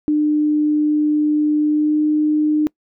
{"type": "tone with pitch glide", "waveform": "sine", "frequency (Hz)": [300.7, 303.5], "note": ["D4", "D#4"], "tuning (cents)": [41, -43], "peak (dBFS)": -13, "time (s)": [0.08, 2.67], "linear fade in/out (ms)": 0, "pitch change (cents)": 16, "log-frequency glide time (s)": [1.67, 1.99], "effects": ["noise-tail reverb RT60 0.1 s tail -25 dB re dry"]}